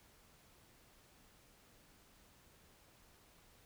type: silence
effects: pink hiss -66 dBFS RMS until 3.65 s